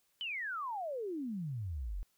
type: exponential sweep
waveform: sine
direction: down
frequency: 3100 to 39.62 Hz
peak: -36 dBFS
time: 0.21-2.03 s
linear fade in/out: 0 ms
effects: white hiss -75 dBFS RMS until 2.17 s